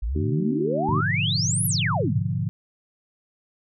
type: exponential two-way sweep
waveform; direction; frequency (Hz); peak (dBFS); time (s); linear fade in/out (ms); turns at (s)
sine; up then down; 48.58 to 11800 to 91.6; -23; 0.02-2.2; 10; 1.66
type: harmonic tone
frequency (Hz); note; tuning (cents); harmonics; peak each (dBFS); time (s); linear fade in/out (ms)
76.1; D#2; -38; 2 / 3 / 4 / 5; -30 / -30 / -30 / -30; 0.15-1.01; 10
type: chord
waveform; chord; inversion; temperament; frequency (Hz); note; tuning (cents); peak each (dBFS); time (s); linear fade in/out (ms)
sine; G# diminished seventh; none; equal; 103.83 / 123.47 / 146.83 / 174.61; G#2 / B2 / D3 / F3; 0 / 0 / 0 / 0; -27 / -29 / -28 / -29; 0.89-2.49; 0
effects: none